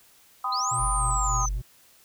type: chord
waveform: sine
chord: G augmented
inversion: none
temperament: equal with one note detuned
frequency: 784 / 1009.7 / 1244.5 Hz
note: G5 / B5 / D#6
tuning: 0 / +38 / 0 cents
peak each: -33 / -30 / -27 dBFS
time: 0.44-1.46 s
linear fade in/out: 5 ms
type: linear two-way sweep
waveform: sine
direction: up then down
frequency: 3951 to 9550 to 5990 Hz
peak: -28 dBFS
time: 0.52-1.49 s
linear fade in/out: 5 ms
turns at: 0.83 s
type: tone with tremolo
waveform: triangle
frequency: 121.8 Hz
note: B2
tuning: 24 cents flat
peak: -28 dBFS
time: 0.71-1.62 s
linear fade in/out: 10 ms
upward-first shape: sine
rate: 3.4 Hz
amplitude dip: 80%
type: tone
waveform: sine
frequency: 47.64 Hz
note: G1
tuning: 49 cents flat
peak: -25 dBFS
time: 0.78-1.62 s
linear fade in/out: 50 ms
effects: tanh soft clip ceiling -10 dBFS + white hiss -57 dBFS RMS until 2.04 s